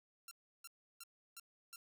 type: tone bursts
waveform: 5% pulse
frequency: 1366 Hz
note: F6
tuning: 39 cents flat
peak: -38 dBFS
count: 5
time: 0.28-1.76 s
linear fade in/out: 2 ms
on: 32 ms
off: 330 ms
effects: 13-bit